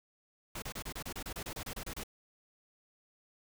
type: noise bursts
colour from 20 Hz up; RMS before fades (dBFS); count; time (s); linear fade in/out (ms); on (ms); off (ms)
pink; -41; 15; 0.55-2.036; 5; 72; 29
effects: none